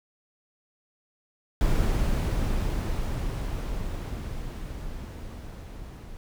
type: noise with level ramp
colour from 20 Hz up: brown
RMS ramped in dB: -23 to -41 dBFS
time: 1.61-6.17 s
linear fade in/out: 0 ms
effects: none